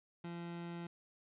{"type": "tone", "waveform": "30% pulse", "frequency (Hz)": 171.3, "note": "F3", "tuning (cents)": -33, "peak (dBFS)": -40, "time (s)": [0.24, 0.87], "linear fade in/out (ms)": 5, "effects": ["resampled to 8000 Hz", "12-bit"]}